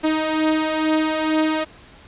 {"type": "beating tone pair", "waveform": "sawtooth", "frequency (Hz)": [311.1, 313.3], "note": ["D#4", "D#4"], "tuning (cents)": [0, 12], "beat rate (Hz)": 2.2, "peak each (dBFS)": [-20, -15], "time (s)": [0.03, 1.65], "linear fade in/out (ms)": 20, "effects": ["pink hiss -46 dBFS RMS until 2.07 s", "resampled to 8000 Hz"]}